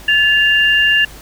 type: tone pair together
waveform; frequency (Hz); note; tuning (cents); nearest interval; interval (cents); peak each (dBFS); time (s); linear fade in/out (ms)
sine; 1728 / 2794; A6 / F7; -32 / 0; minor sixth; 832; -12; 0.08-1.05; 5
effects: added 50 Hz sine -38 dBFS peak until 1.21 s + pink hiss -38 dBFS RMS until 1.21 s